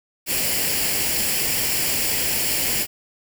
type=noise with comb filter; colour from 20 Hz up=white; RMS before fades=-22 dBFS; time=0.26-2.87 s; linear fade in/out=50 ms; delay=0.4 ms; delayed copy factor=+0.6; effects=none